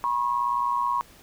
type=tone pair together; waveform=sine; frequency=968.4 / 1087 Hz; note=B5 / C#6; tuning=-34 / -34 cents; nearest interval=major second; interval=200 cents; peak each=-25 dBFS; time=0.04-1.01 s; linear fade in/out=0 ms; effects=pink hiss -52 dBFS RMS until 1.22 s